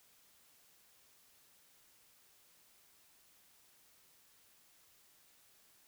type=silence; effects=white hiss -67 dBFS RMS until 5.87 s